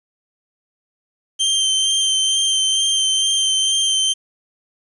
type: tone with vibrato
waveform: sawtooth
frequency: 3136 Hz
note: G7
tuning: in tune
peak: -12 dBFS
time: 1.39-4.14 s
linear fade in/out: 20 ms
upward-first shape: sine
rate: 2.2 Hz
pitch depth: 17 cents each way
effects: resampled to 24000 Hz + 8-bit